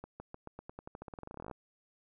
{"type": "accelerating click train", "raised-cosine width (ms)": 1, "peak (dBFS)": -30, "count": 25, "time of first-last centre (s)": [0.04, 1.512], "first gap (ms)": 160, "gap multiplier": 0.9, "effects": []}